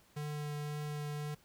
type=tone with vibrato; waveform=square; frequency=148.4 Hz; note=D3; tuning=18 cents sharp; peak=-38 dBFS; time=0.16-1.35 s; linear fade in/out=10 ms; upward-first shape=triangle; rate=1.9 Hz; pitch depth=10 cents each way; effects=pink hiss -66 dBFS RMS until 1.44 s